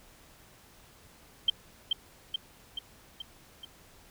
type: tone with echo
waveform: sine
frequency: 3137 Hz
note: G7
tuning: 1 cent sharp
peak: -19 dBFS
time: 1.48-1.5 s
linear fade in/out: 5 ms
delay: 430 ms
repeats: 5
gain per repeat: -4 dB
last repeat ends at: 3.65 s
effects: pink hiss -57 dBFS RMS until 4.1 s